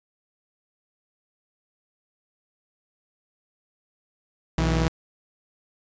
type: tone pair together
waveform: sawtooth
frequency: 60.9 / 161.83 Hz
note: B1 / E3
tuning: -24 / -32 cents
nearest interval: octave + perfect fourth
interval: 1692 cents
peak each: -19 dBFS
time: 4.58-4.88 s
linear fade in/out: 0 ms
effects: resampled to 16000 Hz